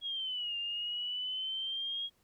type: exponential two-way sweep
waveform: sine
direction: down then up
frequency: 3322 to 2794 to 3293 Hz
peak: -34 dBFS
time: 0.01-2.1 s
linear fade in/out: 50 ms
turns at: 0.57 s
effects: pink hiss -72 dBFS RMS until 2.23 s